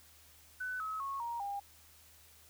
sine tone with pitch steps, 1500 / 1283.4 / 1098.1 / 939.5 / 803.8 Hz, F#6 / E6 / C#6 / A#5 / G5, +23 / -47 / -17 / +13 / +43 cents, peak -36 dBFS, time 0.6-1.6 s, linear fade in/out 10 ms, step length 200 ms, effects added 78 Hz sine -66 dBFS peak until 2.49 s + white hiss -61 dBFS RMS until 2.49 s

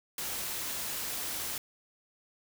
white noise, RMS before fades -36 dBFS, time 0.18-1.58 s, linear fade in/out 2 ms, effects none

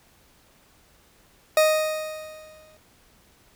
40% pulse tone with exponential decay, 622.3 Hz, D#5, in tune, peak -13 dBFS, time 1.57-2.77 s, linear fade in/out 2 ms, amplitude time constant 260 ms, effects pink hiss -58 dBFS RMS until 3.55 s

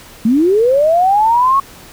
sine linear sweep, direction up, 210 to 1115 Hz, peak -8 dBFS, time 0.25-1.6 s, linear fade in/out 5 ms, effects pink hiss -38 dBFS RMS until 1.92 s

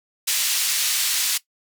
pink band-pass noise, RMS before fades -22 dBFS, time 0.27-1.38 s, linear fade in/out 10 ms, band 3300 to 15000 Hz, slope 12 dB/octave, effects noise-tail reverb RT60 0.1 s tail -17 dB re dry

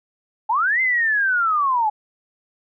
sine linear two-way sweep, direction up then down, 823 to 2093 to 823 Hz, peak -16 dBFS, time 0.49-1.9 s, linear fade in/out 10 ms, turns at 0.81 s, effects none

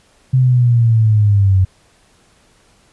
sine linear sweep, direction down, 130.81 to 92.5 Hz, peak -8 dBFS, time 0.33-1.65 s, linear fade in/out 10 ms, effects pink hiss -53 dBFS RMS until 2.92 s + resampled to 24000 Hz

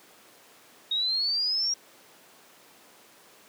sine exponential sweep, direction up, 3729 to 5670 Hz, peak -24 dBFS, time 0.91-1.74 s, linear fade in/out 5 ms, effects pink hiss -54 dBFS RMS until 3.48 s + high-pass 300 Hz 12 dB/octave

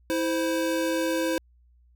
square tone pair together, 326.3 / 519 Hz, E4 / C5, -18 / -14 cents, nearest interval minor sixth, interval 804 cents, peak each -27 / -28 dBFS, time 0.1-1.38 s, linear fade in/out 0 ms, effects added 60 Hz sine -56 dBFS peak until 1.95 s

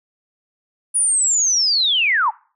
sine linear sweep, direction down, 9810 to 784 Hz, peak -14 dBFS, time 0.94-2.31 s, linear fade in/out 20 ms, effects noise-tail reverb RT60 0.4 s tail -22 dB re dry

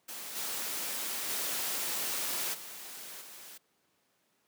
white noise with level steps, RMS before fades -42 / -36 / -34 / -45 / -49 dBFS, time 0.08-3.58 s, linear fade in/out 10 ms, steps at 0.35 / 1.28 / 2.53 / 3.2 s, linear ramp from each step 20 ms, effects pink hiss -73 dBFS RMS until 4.47 s + high-pass 200 Hz 12 dB/octave

